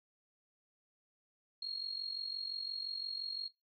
sine tone with amplitude modulation, 4272 Hz, C8, 35 cents sharp, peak -35 dBFS, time 1.62-3.48 s, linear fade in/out 5 ms, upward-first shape sine, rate 45.8 Hz, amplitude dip 80%, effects noise-tail reverb RT60 0.2 s tail -20 dB re dry

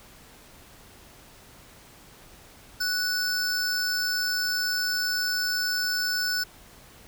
square tone pair together, 1480 / 5274 Hz, F#6 / E8, 0 / 0 cents, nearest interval octave + minor seventh, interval 2200 cents, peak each -28 dBFS, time 2.8-6.44 s, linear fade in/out 10 ms, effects pink hiss -51 dBFS RMS until 7.07 s

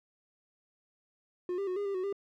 triangle tone with pitch steps, 358.6 / 396.8 / 366.1 / 406.9 / 396.4 / 369.5 / 398.7 Hz, F4 / G4 / F#4 / G#4 / G4 / F#4 / G4, +46 / +21 / -18 / -35 / +19 / -2 / +29 cents, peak -29 dBFS, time 1.49-2.127 s, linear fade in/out 2 ms, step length 91 ms, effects none

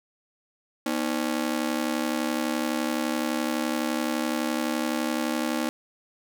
sawtooth ring-modulated tone, 277.2 Hz, C#4, in tune, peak -18 dBFS, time 0.86-5.69 s, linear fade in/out 0 ms, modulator 35.9 Hz, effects none

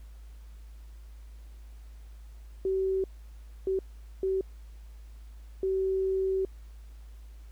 sine tone bursts at uneven times, 381.5 Hz, G4, 47 cents flat, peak -25 dBFS, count 4, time 2.65-3.04 / 3.67-3.79 / 4.23-4.41 / 5.63-6.45 s, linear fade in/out 2 ms, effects added 54 Hz sine -44 dBFS peak until 7.51 s + pink hiss -64 dBFS RMS until 7.51 s

